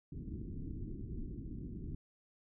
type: low-pass noise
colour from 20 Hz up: pink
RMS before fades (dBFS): -43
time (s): 0.12-1.95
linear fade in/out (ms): 5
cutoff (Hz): 350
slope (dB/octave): 48
effects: none